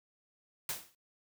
white noise with exponential decay, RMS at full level -33 dBFS, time 0.69-0.95 s, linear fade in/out 2 ms, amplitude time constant 55 ms, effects noise-tail reverb RT60 0.1 s tail -25 dB re dry

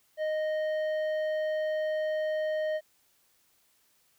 sine tone with tanh clipping, 620 Hz, D#5, 6 cents flat, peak -29 dBFS, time 0.17-2.81 s, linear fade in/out 50 ms, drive 9 dB, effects white hiss -68 dBFS RMS until 4.18 s

